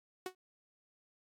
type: tone with exponential decay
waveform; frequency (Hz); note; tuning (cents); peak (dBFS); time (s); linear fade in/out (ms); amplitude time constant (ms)
sawtooth; 370; F#4; 0; -31; 0.26-0.35; 2; 18
effects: AAC 64 kbps